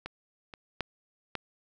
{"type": "clicks", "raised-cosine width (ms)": 0.3, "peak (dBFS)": [-21, -27, -14, -16], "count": 4, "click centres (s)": [0.06, 0.538, 0.807, 1.353], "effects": []}